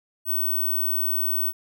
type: tone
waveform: sine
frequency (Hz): 15800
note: B9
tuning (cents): 0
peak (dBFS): -21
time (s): 0.25-1.53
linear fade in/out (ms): 50
effects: none